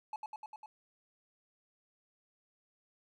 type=tone with echo; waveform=triangle; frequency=859 Hz; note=A5; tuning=42 cents flat; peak=-35 dBFS; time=0.13-0.16 s; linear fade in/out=2 ms; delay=100 ms; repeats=5; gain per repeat=-2 dB; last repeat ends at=0.66 s; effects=none